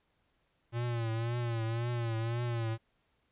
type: tone with vibrato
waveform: square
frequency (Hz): 116.54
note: A#2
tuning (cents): 0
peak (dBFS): -32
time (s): 0.72-2.78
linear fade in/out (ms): 50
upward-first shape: triangle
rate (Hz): 1.9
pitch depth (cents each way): 76
effects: pink hiss -75 dBFS RMS until 3.31 s + resampled to 8000 Hz